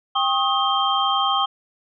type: tone cluster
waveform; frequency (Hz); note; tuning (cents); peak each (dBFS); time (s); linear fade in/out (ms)
sine; 792 / 1087 / 1259 / 3165; G5 / C#6 / D#6 / G7; +18 / -34 / +20 / +16; -23; 0.15-1.46; 10
effects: none